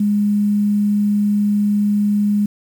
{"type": "tone with quantisation", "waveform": "sine", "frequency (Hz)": 206.2, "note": "G#3", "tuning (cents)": -12, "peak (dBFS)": -13, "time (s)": [0, 2.46], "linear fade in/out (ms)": 5, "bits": 7, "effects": []}